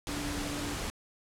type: tone in noise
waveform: sine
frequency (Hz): 290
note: D4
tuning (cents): -22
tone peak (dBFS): -37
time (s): 0.09-0.74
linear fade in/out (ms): 0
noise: pink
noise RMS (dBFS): -36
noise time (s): 0.07-0.9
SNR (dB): -4
effects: low-pass 10000 Hz 12 dB/octave